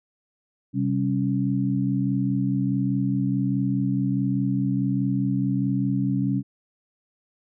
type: tone cluster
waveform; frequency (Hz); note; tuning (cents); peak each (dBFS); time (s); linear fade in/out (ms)
sine; 130.6 / 195.4 / 276.8; C3 / G3 / C#4; -3 / -5 / -2; -25; 0.73-6.43; 50
effects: none